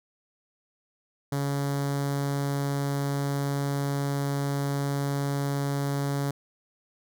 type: tone with notch filter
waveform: sawtooth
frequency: 140.7 Hz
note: C#3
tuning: 26 cents sharp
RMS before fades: -28 dBFS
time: 1.32-6.31 s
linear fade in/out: 5 ms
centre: 2600 Hz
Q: 1.3
effects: none